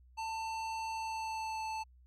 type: tone with pitch glide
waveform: square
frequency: 892 to 880.2 Hz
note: A5 to A5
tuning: +23 to 0 cents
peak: -37 dBFS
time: 0.17-1.84 s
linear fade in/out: 20 ms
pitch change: -23 cents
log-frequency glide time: 0.91-1.63 s
effects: added 62 Hz sine -58 dBFS peak until 2.06 s + low-pass 7000 Hz 12 dB/octave

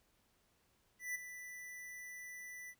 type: tone with ADSR envelope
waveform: square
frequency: 1982 Hz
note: B6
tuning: 6 cents sharp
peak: -37 dBFS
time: 0.99-2.75 s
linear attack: 160 ms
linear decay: 13 ms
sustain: -11 dB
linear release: 58 ms
effects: pink hiss -75 dBFS RMS until 2.79 s

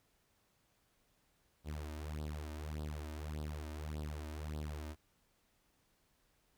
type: tone with flanger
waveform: sawtooth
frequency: 75.8 Hz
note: D#2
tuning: 45 cents flat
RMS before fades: -43 dBFS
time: 1.64-4.96 s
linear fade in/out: 50 ms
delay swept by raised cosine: 0.22 to 3.32 ms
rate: 1.7 Hz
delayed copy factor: +0.8
effects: pink hiss -75 dBFS RMS until 6.57 s

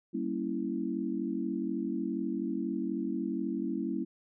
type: chord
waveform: sine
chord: G diminished seventh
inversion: none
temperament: equal with one note detuned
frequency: 194.76 / 233.1 / 277.2 / 329.6 Hz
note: G3 / Bb3 / Db4 / Fb4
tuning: -11 / 0 / 0 / 0 cents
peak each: -37 / -36 / -36 / -35 dBFS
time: 0.13-4.05 s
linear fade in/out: 20 ms
effects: none

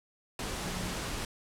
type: tone in noise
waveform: sine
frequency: 181.2 Hz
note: F#3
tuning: 36 cents flat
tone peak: -40 dBFS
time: 0.62-0.94 s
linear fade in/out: 2 ms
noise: pink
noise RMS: -36 dBFS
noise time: 0.39-1.25 s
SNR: -7 dB
effects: low-pass 10000 Hz 12 dB/octave

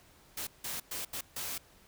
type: noise bursts at uneven times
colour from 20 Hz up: white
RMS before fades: -38 dBFS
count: 5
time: 0.37-0.47 / 0.64-0.8 / 0.91-1.05 / 1.13-1.21 / 1.36-1.58 s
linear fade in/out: 5 ms
effects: pink hiss -61 dBFS RMS until 1.87 s

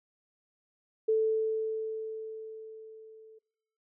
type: tone with level ramp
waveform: sine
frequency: 440 Hz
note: A4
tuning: in tune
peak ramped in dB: -22 to -51 dBFS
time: 1.08-3.39 s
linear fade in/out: 10 ms
effects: noise-tail reverb RT60 0.8 s tail -24 dB re dry

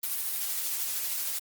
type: noise with tremolo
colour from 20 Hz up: blue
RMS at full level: -30 dBFS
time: 0.03-1.39 s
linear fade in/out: 5 ms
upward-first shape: triangle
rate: 13 Hz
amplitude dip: 30%
effects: Opus 32 kbps

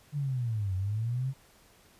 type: linear two-way sweep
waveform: sine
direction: down then up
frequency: 149.5 to 91.4 to 137.4 Hz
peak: -28 dBFS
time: 0.12-1.34 s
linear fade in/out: 50 ms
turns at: 0.75 s
effects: pink hiss -60 dBFS RMS until 1.99 s + resampled to 32000 Hz

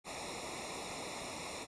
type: noise with comb filter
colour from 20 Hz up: pink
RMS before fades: -43 dBFS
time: 0.04-1.67 s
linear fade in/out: 50 ms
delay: 0.64 ms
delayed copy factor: -0.9
effects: resampled to 22050 Hz

